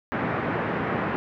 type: band-pass noise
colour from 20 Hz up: pink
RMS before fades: -27 dBFS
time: 0.12-1.16 s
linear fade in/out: 0 ms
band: 110 to 2000 Hz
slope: 24 dB/octave
effects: none